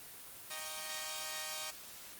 5% pulse chord, Eb dominant seventh, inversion none, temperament equal, 622.3 / 784 / 932.3 / 1108.7 Hz, Eb5 / G5 / Bb5 / Db6, 0 / 0 / 0 / 0 cents, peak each -33 / -35 / -35 / -35 dBFS, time 0.5-1.71 s, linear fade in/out 10 ms, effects white hiss -51 dBFS RMS until 2.19 s + Opus 32 kbps

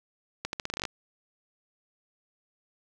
accelerating click train, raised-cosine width 0.2 ms, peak -14 dBFS, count 11, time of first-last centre 0.45-0.853 s, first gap 81 ms, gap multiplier 0.83, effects none

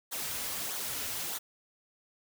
white noise with flanger, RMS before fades -36 dBFS, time 0.11-1.39 s, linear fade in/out 20 ms, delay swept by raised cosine 0.38 to 5.88 ms, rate 1.6 Hz, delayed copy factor -0.65, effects none

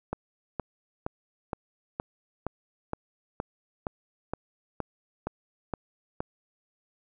click train, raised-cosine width 1 ms, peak -16 dBFS, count 14, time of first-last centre 0.13-6.205 s, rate 2.14 Hz, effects none

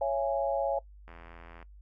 sine chord, C# minor, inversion none, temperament equal with one note detuned, 554.4 / 671.2 / 830.6 Hz, C#5 / E5 / G#5, 0 / +31 / 0 cents, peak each -29 / -32 / -33 dBFS, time 0.01-0.79 s, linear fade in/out 5 ms
click train, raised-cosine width 0.5 ms, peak -34 dBFS, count 47, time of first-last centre 1.08-1.627 s, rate 84.1 Hz
effects noise-tail reverb RT60 0.1 s tail -20 dB re dry + added 50 Hz sine -49 dBFS peak until 1.81 s

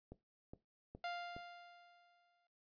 click train, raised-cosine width 2 ms, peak -37 dBFS, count 4, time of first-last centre 0.12-1.365 s, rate 2.41 Hz
sawtooth tone with exponential decay, 698.5 Hz, F5, in tune, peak -36 dBFS, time 1.04-2.47 s, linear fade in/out 2 ms, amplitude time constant 310 ms
effects noise-tail reverb RT60 0.2 s tail -17 dB re dry + resampled to 11025 Hz

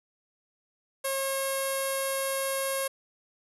sawtooth tone with low-pass filter, 541 Hz, C#5, 42 cents flat, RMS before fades -30 dBFS, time 1.04-2.88 s, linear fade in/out 10 ms, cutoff 11000 Hz, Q 9.6, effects none

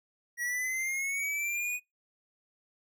square linear sweep, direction up, 1905 to 2489 Hz, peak -31 dBFS, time 0.37-1.8 s, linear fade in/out 50 ms, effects noise-tail reverb RT60 0.2 s tail -26 dB re dry

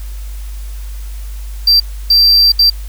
triangle tone bursts at uneven times, 4699 Hz, D8, in tune, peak -4 dBFS, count 3, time 1.67-1.8 / 2.1-2.52 / 2.59-2.7 s, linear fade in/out 5 ms, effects added 50 Hz sine -22 dBFS peak until 2.88 s + white hiss -40 dBFS RMS until 2.88 s

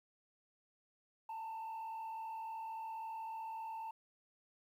sine tone with frequency modulation, 893 Hz, A5, 25 cents sharp, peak -39 dBFS, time 1.29-3.91 s, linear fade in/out 5 ms, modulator 43.6 Hz, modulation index 0.48, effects tanh soft clip ceiling -41 dBFS + 12-bit

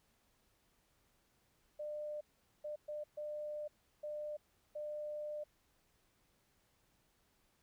sine tone bursts at uneven times, 599 Hz, D5, 34 cents sharp, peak -40 dBFS, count 6, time 1.79-2.21 / 2.64-2.76 / 2.88-3.04 / 3.17-3.68 / 4.03-4.37 / 4.75-5.44 s, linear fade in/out 10 ms, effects pink hiss -75 dBFS RMS until 7.62 s

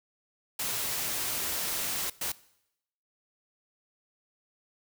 white noise bursts at uneven times, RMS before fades -32 dBFS, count 2, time 0.59-2.1 / 2.21-2.32 s, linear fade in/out 5 ms, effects noise-tail reverb RT60 0.8 s tail -20 dB re dry

